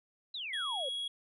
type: exponential sweep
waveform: sine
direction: down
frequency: 4081 to 498.7 Hz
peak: -37 dBFS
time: 0.34-0.89 s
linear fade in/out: 5 ms
type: tone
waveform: triangle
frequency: 3322 Hz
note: G#7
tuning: in tune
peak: -33 dBFS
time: 0.53-1.08 s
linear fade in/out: 5 ms
effects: resampled to 32000 Hz